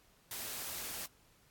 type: noise with amplitude modulation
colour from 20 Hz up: white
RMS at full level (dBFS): -40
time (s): 0.31-1.06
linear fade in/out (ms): 2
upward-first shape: sine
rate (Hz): 222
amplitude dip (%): 40
effects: pink hiss -67 dBFS RMS until 1.5 s + AAC 64 kbps